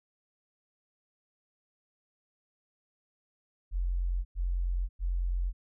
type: tone bursts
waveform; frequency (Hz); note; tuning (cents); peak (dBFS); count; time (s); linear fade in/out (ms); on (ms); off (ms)
sine; 44.33; F1; +27; -27; 3; 3.71-5.53; 50; 540; 100
effects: none